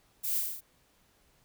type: noise with echo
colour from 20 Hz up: violet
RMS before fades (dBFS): -33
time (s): 0.23-0.4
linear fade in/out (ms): 20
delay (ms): 35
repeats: 6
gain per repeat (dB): -2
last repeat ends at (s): 0.61
effects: pink hiss -67 dBFS RMS until 1.44 s